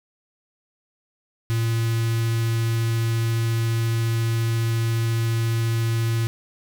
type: tone with notch filter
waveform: square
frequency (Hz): 114.3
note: A#2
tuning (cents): -34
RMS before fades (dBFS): -22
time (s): 1.5-6.27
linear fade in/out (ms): 0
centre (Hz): 650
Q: 0.57
effects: none